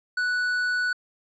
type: tone with tanh clipping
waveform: sine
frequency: 1480 Hz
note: F#6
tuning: in tune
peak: -24 dBFS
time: 0.17-0.93 s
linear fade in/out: 5 ms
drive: 9 dB
effects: low-pass 7000 Hz 12 dB/octave